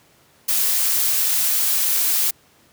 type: noise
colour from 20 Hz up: blue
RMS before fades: -19 dBFS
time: 0.48-2.31 s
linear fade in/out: 10 ms
effects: pink hiss -55 dBFS RMS until 2.72 s + high-pass 100 Hz 12 dB/octave